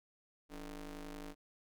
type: ring-modulated tone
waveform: sawtooth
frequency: 155.56 Hz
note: D#3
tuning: in tune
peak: -38 dBFS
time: 0.49-1.35 s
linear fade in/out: 50 ms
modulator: 130 Hz
effects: none